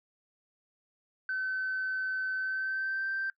sine tone with pitch glide, 1526 to 1565.3 Hz, G6 to G6, -47 to -3 cents, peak -29 dBFS, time 1.29-3.3 s, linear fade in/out 2 ms, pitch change +44 cents, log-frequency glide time 2.35-3.08 s, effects noise-tail reverb RT60 0.1 s tail -21 dB re dry + tanh soft clip ceiling -26 dBFS

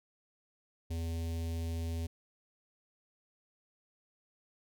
square tone with notch filter, 82.7 Hz, E2, 6 cents sharp, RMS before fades -36 dBFS, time 0.9-2.07 s, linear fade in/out 10 ms, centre 1300 Hz, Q 0.54, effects none

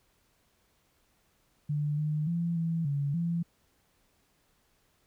sine tone with pitch steps, 147.9 / 151.9 / 169.8 / 165.3 / 142 / 169.4 Hz, D3 / D#3 / F3 / E3 / C#3 / E3, +13 / -41 / -48 / +5 / +42 / +48 cents, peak -27 dBFS, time 1.69-3.43 s, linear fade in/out 10 ms, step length 290 ms, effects pink hiss -70 dBFS RMS until 5.06 s

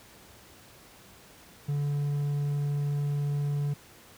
triangle tone, 144.3 Hz, D3, 30 cents flat, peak -24 dBFS, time 1.68-3.74 s, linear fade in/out 10 ms, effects pink hiss -53 dBFS RMS until 4.17 s + high-pass 60 Hz 12 dB/octave

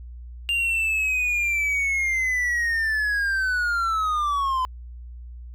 triangle linear sweep, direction down, 2800 to 1011 Hz, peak -19 dBFS, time 0.49-4.65 s, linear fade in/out 0 ms, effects added 60 Hz sine -36 dBFS peak until 5.54 s

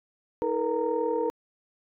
sine tone cluster, 318.7 / 440.4 / 480.9 / 923 Hz, D#4 / A4 / B4 / A#5, +42 / +2 / -46 / -17 cents, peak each -32 / -29 / -27 / -32 dBFS, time 0.42-1.3 s, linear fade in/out 0 ms, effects tanh soft clip ceiling -14 dBFS

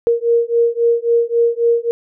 sine beating tone pair, 466.2 / 469.9 Hz, A#4 / A#4, 0 / +14 cents, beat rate 3.7 Hz, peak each -15 dBFS, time 0.07-1.91 s, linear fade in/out 0 ms, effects none

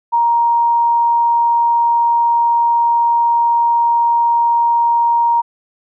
sine tone, 938 Hz, A#5, 11 cents sharp, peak -10 dBFS, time 0.12-5.42 s, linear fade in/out 20 ms, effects none

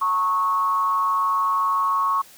sine tone with frequency modulation, 1100 Hz, C#6, 14 cents flat, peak -18 dBFS, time 0.01-2.22 s, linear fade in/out 10 ms, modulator 187 Hz, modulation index 0.49, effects white hiss -48 dBFS RMS until 2.37 s

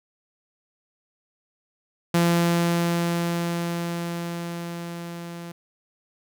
sawtooth tone with level ramp, 170.9 Hz, F3, 37 cents flat, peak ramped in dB -13 to -31 dBFS, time 2.14-5.52 s, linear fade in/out 5 ms, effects none

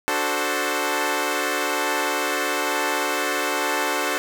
10% pulse chord, D dominant seventh, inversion none, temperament equal, 293.7 / 370 / 440 / 523.3 Hz, D4 / F#4 / A4 / C5, 0 / 0 / 0 / 0 cents, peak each -19 dBFS, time 0.08-4.18 s, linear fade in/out 0 ms, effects none

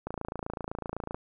click train, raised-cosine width 1 ms, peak -20 dBFS, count 31, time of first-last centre 0.07-1.145 s, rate 27.9 Hz, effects none

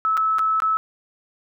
sine tone with dropouts, 1302 Hz, E6, 22 cents flat, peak -17 dBFS, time 0.05-0.77 s, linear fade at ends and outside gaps 0 ms, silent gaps 0.17-0.175 / 0.385-0.392 / 0.602-0.621 s, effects none

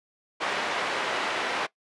pink band-pass noise, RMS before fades -29 dBFS, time 0.4-1.67 s, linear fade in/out 20 ms, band 550 to 2900 Hz, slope 12 dB/octave, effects noise-tail reverb RT60 0.1 s tail -19 dB re dry + resampled to 24000 Hz

